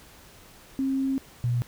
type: tone pair in turn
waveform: sine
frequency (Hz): 268.2 / 120.93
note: C4 / B2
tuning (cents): +43 / -36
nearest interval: octave + major second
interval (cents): 1379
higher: first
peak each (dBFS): -23 / -22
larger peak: second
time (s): 0.79-1.18 / 1.44-1.62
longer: first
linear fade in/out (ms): 0
effects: pink hiss -51 dBFS RMS until 1.67 s